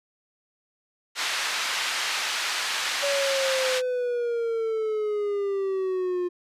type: band-pass noise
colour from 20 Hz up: pink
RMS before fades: -28 dBFS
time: 1.15-3.82 s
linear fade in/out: 50 ms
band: 1400 to 5600 Hz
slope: 12 dB/octave
type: exponential sweep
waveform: triangle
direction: down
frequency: 569 to 353.9 Hz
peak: -22 dBFS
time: 3.02-6.29 s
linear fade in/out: 20 ms
effects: resampled to 32000 Hz